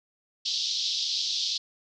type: band-pass noise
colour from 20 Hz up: pink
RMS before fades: -29 dBFS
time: 0.45-1.58 s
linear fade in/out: 10 ms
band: 3400 to 5500 Hz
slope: 48 dB/octave
effects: none